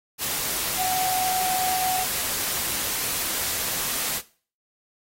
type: tone in noise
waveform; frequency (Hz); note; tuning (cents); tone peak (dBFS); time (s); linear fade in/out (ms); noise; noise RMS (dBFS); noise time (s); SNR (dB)
sine; 744; F#5; +9; -24; 0.76-2.06; 50; white; -27; 0.18-4.22; 0
effects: noise-tail reverb RT60 0.4 s tail -18 dB re dry + AAC 48 kbps